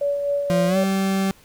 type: tone with tremolo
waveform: sine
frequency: 570 Hz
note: C#5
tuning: 48 cents sharp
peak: -18 dBFS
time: 0.01-0.84 s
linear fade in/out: 5 ms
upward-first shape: sine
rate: 3.9 Hz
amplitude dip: 40%
type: tone with pitch glide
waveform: 40% pulse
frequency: 174.2 to 193.29 Hz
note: F3 to G3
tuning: -4 to -24 cents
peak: -18 dBFS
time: 0.5-1.31 s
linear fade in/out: 0 ms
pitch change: +180 cents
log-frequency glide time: 0.67-0.77 s
effects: pink hiss -52 dBFS RMS until 1.44 s